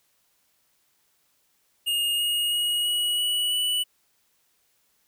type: tone with pitch steps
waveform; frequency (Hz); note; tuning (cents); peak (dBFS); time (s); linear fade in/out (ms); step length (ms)
square; 2845 / 2868 / 2891 / 2915 / 2939 / 2962; F7 / F7 / F#7 / F#7 / F#7 / F#7; +31 / +45 / -41 / -26 / -12 / +1; -23; 1.86-3.84; 20; 330
effects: white hiss -68 dBFS RMS until 5.07 s